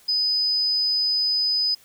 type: tone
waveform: sine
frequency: 5000 Hz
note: D#8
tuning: 8 cents sharp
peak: -19 dBFS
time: 0.08-1.75 s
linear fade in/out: 10 ms
effects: white hiss -54 dBFS RMS until 1.84 s